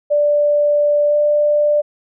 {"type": "tone with pitch glide", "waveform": "sine", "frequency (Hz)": [587.3, 592.1], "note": ["D5", "D5"], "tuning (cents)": [0, 14], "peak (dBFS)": -11, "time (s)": [0.1, 1.82], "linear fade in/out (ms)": 20, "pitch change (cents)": 14, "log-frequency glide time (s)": [1.08, 1.15], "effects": []}